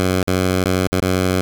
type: tone with dropouts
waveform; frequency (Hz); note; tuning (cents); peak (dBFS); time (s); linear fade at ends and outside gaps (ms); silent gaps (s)
10% pulse; 92.5; F#2; 0; -7; 0-1.41; 0; 0.228-0.275 / 0.639-0.657 / 0.872-0.92 / 1.002-1.022
effects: none